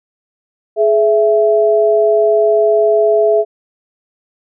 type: tone pair together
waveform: sine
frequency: 422.7 / 663 Hz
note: G#4 / E5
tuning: +31 / +10 cents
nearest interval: minor sixth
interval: 779 cents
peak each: -11 dBFS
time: 0.76-3.45 s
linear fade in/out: 50 ms
effects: none